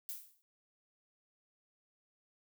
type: noise with exponential decay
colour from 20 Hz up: violet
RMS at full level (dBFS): -39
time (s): 0.09-0.42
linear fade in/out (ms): 0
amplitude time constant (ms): 70
effects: none